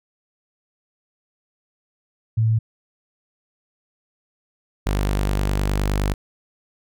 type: tone pair in turn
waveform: sine / sawtooth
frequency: 111.5 / 49.67 Hz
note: A2 / G1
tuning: +23 / +24 cents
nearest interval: octave + major second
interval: 1399 cents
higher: first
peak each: -15 dBFS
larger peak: neither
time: 2.37-2.59 / 4.86-6.14 s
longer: second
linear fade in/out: 10 ms
effects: none